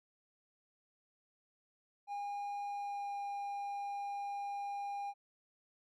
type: tone with pitch glide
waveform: triangle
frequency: 812 to 805.9 Hz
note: G#5 to G5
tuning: -39 to +48 cents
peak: -36 dBFS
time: 2.07-5.14 s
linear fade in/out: 50 ms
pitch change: -13 cents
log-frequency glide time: 2.65-3.18 s
effects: none